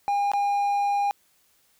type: tone with dropouts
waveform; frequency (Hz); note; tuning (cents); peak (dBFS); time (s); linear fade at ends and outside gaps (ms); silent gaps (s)
triangle; 809; G#5; -46; -19; 0.08-1.11; 0; 0.317-0.335
effects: white hiss -64 dBFS RMS until 1.79 s